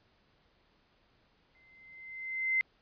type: tone with exponential growth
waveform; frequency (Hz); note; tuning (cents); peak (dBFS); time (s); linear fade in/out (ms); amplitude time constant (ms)
sine; 2070; C7; -19; -24; 1.55-2.61; 0; 230
effects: pink hiss -69 dBFS RMS until 2.81 s + resampled to 11025 Hz